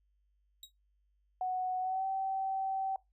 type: tone with exponential decay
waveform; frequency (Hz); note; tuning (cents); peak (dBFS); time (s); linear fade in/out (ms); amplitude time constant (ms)
sawtooth; 3808; A#7; +36; -40; 0.63-0.72; 2; 18
type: tone with pitch glide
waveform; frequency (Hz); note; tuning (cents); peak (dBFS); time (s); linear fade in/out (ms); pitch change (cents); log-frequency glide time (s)
sine; 740 to 770.1; F#5 to G5; 0 to -31; -31; 1.41-2.96; 2; +69; 1.8-2.06
effects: noise-tail reverb RT60 0.2 s tail -22 dB re dry + added 50 Hz sine -70 dBFS peak until 3.12 s